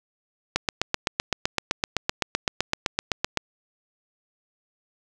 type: click train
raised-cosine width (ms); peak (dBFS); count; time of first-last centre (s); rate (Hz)
0.2; -4; 23; 0.56-3.373; 7.82
effects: none